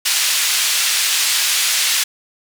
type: band-pass noise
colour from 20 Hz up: pink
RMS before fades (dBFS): -17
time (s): 0.05-2.04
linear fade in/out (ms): 10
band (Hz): 2600 to 11000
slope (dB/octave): 12
effects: none